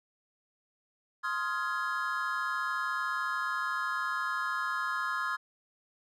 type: chord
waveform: triangle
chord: F minor seventh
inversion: second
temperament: just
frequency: 1047.7 / 1257.2 / 1396.9 / 1676.3 Hz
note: C6 / Eb6 / F6 / Ab6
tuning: +2 / +18 / 0 / +16 cents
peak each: -34 dBFS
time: 1.23-5.37 s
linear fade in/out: 20 ms
effects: none